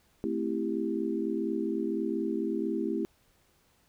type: chord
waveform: sine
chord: A minor seventh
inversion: none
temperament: equal with one note detuned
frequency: 220 / 261.6 / 329.6 / 393.8 Hz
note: A3 / C4 / E4 / G4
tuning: 0 / 0 / 0 / +8 cents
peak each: -34 / -35 / -32 / -34 dBFS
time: 0.24-3.05 s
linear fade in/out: 0 ms
effects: pink hiss -67 dBFS RMS until 3.88 s